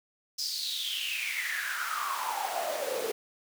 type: noise with high-pass filter sweep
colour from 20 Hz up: pink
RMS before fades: -33 dBFS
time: 0.38-3.12 s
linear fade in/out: 10 ms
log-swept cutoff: 5200 to 430 Hz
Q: 8.7
effects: none